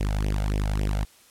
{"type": "tone with flanger", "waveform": "sawtooth", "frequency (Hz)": 51, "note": "G#1", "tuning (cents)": -31, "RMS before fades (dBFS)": -25, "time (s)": [0, 1.05], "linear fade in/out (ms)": 10, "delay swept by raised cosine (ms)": [0.34, 1.44], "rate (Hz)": 3.6, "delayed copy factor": 1, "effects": ["white hiss -55 dBFS RMS until 1.3 s", "low-pass 12000 Hz 12 dB/octave"]}